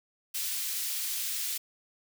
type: high-pass noise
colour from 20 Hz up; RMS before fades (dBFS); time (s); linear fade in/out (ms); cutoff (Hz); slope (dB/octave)
white; -33; 0.34-1.58; 10; 2600; 12
effects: none